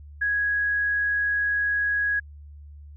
sine tone, 1661.2 Hz, G#6, in tune, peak -21 dBFS, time 0.21-2.2 s, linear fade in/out 10 ms, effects added 73 Hz sine -41 dBFS peak until 2.96 s

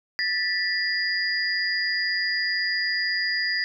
sine tone cluster, 1768 / 1960 / 4863 Hz, A6 / B6 / D#8, +8 / -14 / -40 cents, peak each -27 dBFS, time 0.19-3.64 s, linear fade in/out 0 ms, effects none

